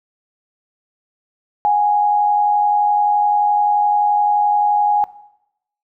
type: tone pair together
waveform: sine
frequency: 737 / 828.6 Hz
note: F#5 / G#5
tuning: -7 / -4 cents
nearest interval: major second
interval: 203 cents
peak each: -22 / -12 dBFS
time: 1.65-5.04 s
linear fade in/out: 0 ms
effects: noise-tail reverb RT60 0.8 s tail -17 dB re dry